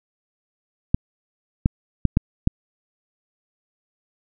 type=clicks; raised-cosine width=5 ms; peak=-3 dBFS; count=5; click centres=0.945 / 1.659 / 2.053 / 2.171 / 2.474 s; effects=none